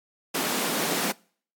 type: high-pass noise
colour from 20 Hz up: pink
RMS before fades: -27 dBFS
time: 0.34-1.12 s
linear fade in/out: 10 ms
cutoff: 170 Hz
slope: 48 dB/octave
effects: noise-tail reverb RT60 0.5 s tail -25 dB re dry + AAC 64 kbps